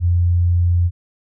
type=tone; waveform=sine; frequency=87.31 Hz; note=F2; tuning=in tune; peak=-12 dBFS; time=0-0.91 s; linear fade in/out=50 ms; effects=none